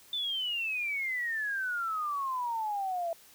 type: exponential sweep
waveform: sine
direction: down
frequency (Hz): 3563 to 659.3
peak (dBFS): -30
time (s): 0.13-3.13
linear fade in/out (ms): 2
effects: white hiss -57 dBFS RMS until 3.34 s